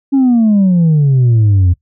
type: exponential sweep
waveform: sine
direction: down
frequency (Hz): 280.1 to 86.1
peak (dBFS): -4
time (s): 0.12-1.74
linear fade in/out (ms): 20
effects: noise-tail reverb RT60 0.1 s tail -19 dB re dry + tanh soft clip ceiling -5 dBFS

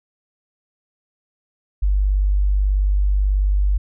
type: tone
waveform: sine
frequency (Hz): 49.18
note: G1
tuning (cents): +6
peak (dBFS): -14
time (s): 1.82-3.78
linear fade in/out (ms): 10
effects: none

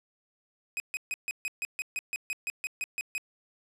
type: tone bursts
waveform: 45% pulse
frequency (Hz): 2517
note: D#7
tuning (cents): +19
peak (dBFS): -30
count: 15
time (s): 0.77-3.18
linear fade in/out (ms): 0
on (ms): 30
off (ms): 140
effects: low-pass 12000 Hz 12 dB/octave

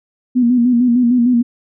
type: tone with vibrato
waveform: sine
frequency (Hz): 243.2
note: B3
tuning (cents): -26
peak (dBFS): -9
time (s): 0.35-1.43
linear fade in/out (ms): 20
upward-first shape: square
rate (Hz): 6.6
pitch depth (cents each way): 52
effects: none

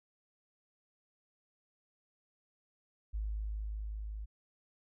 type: tone with level ramp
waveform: sine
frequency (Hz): 52.7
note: G#1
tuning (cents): +26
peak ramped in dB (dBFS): -33 to -39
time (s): 3.13-4.26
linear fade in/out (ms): 20
effects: none

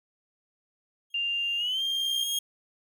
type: tone with exponential growth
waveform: sawtooth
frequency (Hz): 3252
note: G#7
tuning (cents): -37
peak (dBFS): -22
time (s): 1.1-2.39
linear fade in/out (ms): 5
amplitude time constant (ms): 280
type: tone with pitch glide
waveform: sine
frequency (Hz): 2794 to 3191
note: F7 to G7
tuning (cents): 0 to +30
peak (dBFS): -26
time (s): 1.14-2.24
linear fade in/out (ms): 5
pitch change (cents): +230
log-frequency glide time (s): 1.57-1.82
effects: none

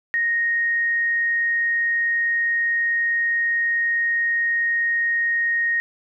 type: tone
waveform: sine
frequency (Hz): 1864.7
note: A#6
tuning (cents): 0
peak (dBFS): -18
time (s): 0.14-5.8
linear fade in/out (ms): 0
effects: none

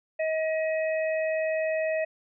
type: harmonic tone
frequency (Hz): 634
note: D#5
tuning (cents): +32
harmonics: 1 / 3 / 4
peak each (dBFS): -25 / -35 / -37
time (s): 0.19-2.05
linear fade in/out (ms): 10
effects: none

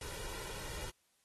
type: noise with comb filter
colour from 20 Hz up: pink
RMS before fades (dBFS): -44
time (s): 0.01-0.9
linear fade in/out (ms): 2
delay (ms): 2.1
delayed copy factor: +0.65
effects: white hiss -75 dBFS RMS until 1.24 s + AAC 32 kbps

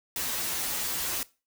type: noise with comb filter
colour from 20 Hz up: white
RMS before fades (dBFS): -31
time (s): 0.16-1.23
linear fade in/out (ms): 2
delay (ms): 10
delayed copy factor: -0.9
effects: noise-tail reverb RT60 0.3 s tail -20 dB re dry

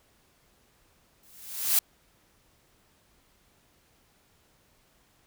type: noise with exponential growth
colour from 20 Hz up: blue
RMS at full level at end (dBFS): -20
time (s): 1.23-1.79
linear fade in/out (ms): 2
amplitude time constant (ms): 120
effects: pink hiss -65 dBFS RMS until 5.26 s

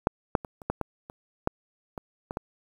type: clicks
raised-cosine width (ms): 1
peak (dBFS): -6 / -6 / -23 / -29 / -12 / -14 / -27 / -9 / -21 / -19 / -16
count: 11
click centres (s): 0.071 / 0.352 / 0.448 / 0.618 / 0.7 / 0.813 / 1.099 / 1.474 / 1.978 / 2.309 / 2.371
effects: 8-bit

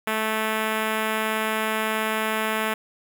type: tone with notch filter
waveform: 5% pulse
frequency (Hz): 218.5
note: A3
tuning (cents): -12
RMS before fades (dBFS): -25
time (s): 0.07-2.74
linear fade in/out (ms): 5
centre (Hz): 6000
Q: 1.2
effects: none

